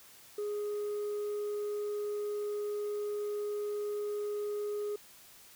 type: tone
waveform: sine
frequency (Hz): 415.3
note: G#4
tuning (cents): 0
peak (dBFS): -30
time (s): 0.38-4.96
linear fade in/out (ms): 5
effects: tanh soft clip ceiling -32 dBFS + white hiss -56 dBFS RMS until 5.55 s